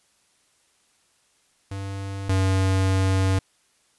square tone pair in turn, 98 / 95.21 Hz, G2 / G2, 0 / -50 cents, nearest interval minor second, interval 50 cents, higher first, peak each -30 / -19 dBFS, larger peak second, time 1.71-2.29 / 2.29-3.39 s, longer second, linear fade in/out 5 ms, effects white hiss -64 dBFS RMS until 3.98 s + resampled to 24000 Hz

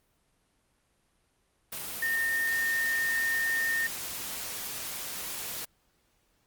sine tone in noise, 1827 Hz, A#6, 35 cents flat, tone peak -26 dBFS, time 2.02-3.87 s, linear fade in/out 5 ms, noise white, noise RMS -37 dBFS, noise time 1.72-5.65 s, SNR +8 dB, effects pink hiss -71 dBFS RMS until 6.46 s + Opus 32 kbps

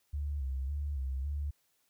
sine tone with vibrato, 69.3 Hz, C#2, in tune, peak -32 dBFS, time 0.13-1.51 s, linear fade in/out 10 ms, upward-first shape square, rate 1.8 Hz, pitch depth 77 cents each way, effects white hiss -74 dBFS RMS until 1.89 s

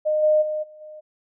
sine tone with level steps, 613 Hz, D#5, 26 cents flat, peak -18 / -14 / -23 / -42 / -37 dBFS, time 0.05-1.01 s, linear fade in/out 20 ms, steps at 0.22 / 0.41 / 0.62 / 0.8 s, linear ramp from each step 20 ms, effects none

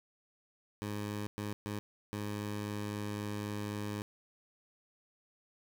15% pulse tone bursts at uneven times, 103.83 Hz, G#2, in tune, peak -30 dBFS, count 4, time 0.82-1.27 / 1.38-1.53 / 1.66-1.79 / 2.13-4.02 s, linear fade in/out 0 ms, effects none

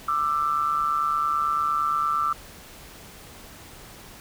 sine tone pair together, 1182.2 / 1331 Hz, D6 / E6, +11 / +16 cents, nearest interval major second, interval 205 cents, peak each -24 dBFS, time 0.08-2.33 s, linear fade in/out 5 ms, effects pink hiss -45 dBFS RMS until 4.2 s

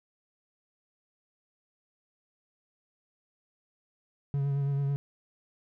triangle tone with vibrato, 140 Hz, C#3, 18 cents sharp, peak -24 dBFS, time 4.34-4.96 s, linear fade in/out 0 ms, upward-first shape triangle, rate 9.1 Hz, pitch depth 31 cents each way, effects none

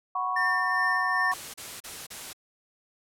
sine chord, F# suspended fourth, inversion none, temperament equal, 740 / 987.8 / 1108.7 Hz, F#5 / B5 / C#6, 0 / 0 / 0 cents, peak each -32 / -33 / -28 dBFS, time 0.15-1.34 s, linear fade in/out 5 ms
triangle tone with tremolo, 1804 Hz, A6, 43 cents sharp, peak -22 dBFS, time 0.36-1.32 s, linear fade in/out 5 ms, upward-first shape sine, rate 2.5 Hz, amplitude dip 35%
white noise bursts, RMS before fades -39 dBFS, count 4, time 1.31-2.332 s, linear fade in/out 10 ms, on 230 ms, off 34 ms
effects low-pass 12000 Hz 12 dB/octave

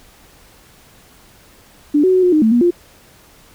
sine tone with pitch steps, 294.1 / 372.6 / 370.3 / 359.8 / 307.6 / 221.1 / 240.2 / 349.7 Hz, D4 / F#4 / F#4 / F#4 / D#4 / A3 / B3 / F4, +3 / +12 / +1 / -48 / -20 / +9 / -48 / +2 cents, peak -9 dBFS, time 1.94-2.708 s, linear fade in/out 10 ms, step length 96 ms, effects pink hiss -47 dBFS RMS until 3.54 s

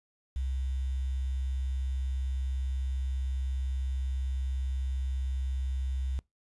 sine tone with quantisation, 65.5 Hz, C2, 2 cents sharp, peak -29 dBFS, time 0.36-6.19 s, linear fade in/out 0 ms, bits 9, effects noise-tail reverb RT60 0.2 s tail -24 dB re dry + resampled to 24000 Hz

